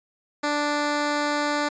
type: tone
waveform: 10% pulse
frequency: 293.7 Hz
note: D4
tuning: in tune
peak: -14 dBFS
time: 0.43-1.69 s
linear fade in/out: 10 ms
effects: resampled to 16000 Hz